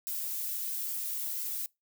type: noise with flanger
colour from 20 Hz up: violet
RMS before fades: -35 dBFS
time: 0.07-1.66 s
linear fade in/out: 0 ms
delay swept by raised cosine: 1.9 to 3.3 ms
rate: 1.5 Hz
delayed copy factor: +0.5
effects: noise-tail reverb RT60 0.2 s tail -24 dB re dry